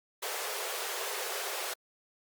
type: high-pass noise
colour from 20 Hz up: pink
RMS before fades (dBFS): -36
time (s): 0.22-1.74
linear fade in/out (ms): 10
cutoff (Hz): 380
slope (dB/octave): 96
effects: Opus 48 kbps